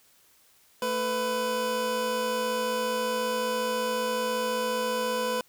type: tone pair together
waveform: 25% pulse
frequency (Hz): 222.7 / 500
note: A3 / B4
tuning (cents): +21 / +21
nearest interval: octave + major second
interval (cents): 1400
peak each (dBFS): -31 / -23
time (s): 0.82-5.41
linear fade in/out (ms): 2
effects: white hiss -61 dBFS RMS until 5.48 s